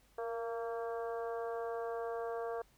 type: harmonic tone with a mistuned harmonic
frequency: 229.2 Hz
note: A#3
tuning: 29 cents flat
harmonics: 2 / 3 / 4 / 5 / 6 / 7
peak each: -38 / -42 / -50 / -48 / -54 / -53 dBFS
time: 0.18-2.62 s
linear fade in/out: 5 ms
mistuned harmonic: 2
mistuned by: +24 cents
effects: added 50 Hz sine -69 dBFS peak until 2.77 s + pink hiss -69 dBFS RMS until 2.77 s